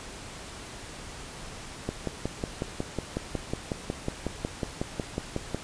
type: click train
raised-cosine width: 2 ms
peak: -15 dBFS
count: 21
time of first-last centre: 1.89-5.546 s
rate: 5.47 Hz
effects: pink hiss -42 dBFS RMS until 5.63 s + resampled to 22050 Hz